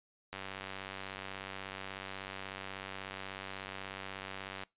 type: click train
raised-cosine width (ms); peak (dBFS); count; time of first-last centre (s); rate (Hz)
0.3; -25; 416; 0.33-4.635; 96.4
effects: noise-tail reverb RT60 0.2 s tail -23 dB re dry + resampled to 8000 Hz